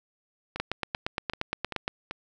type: two click trains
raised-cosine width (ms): 0.3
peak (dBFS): -12 / -18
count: 12 / 5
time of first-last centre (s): 0.6-1.879 / 0.56-2.11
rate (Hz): 8.6 / 2.58
effects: none